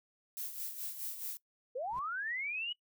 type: noise with tremolo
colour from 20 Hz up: violet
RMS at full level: -39 dBFS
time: 0.37-1.37 s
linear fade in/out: 0 ms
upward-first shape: sine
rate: 4.7 Hz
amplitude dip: 60%
type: linear sweep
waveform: sine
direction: up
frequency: 463.1 to 2960 Hz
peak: -35 dBFS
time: 1.75-2.73 s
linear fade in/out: 10 ms
type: noise with exponential growth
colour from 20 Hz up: brown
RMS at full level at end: -47 dBFS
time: 1.81-1.99 s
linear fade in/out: 1 ms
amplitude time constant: 37 ms
effects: noise-tail reverb RT60 0.1 s tail -20 dB re dry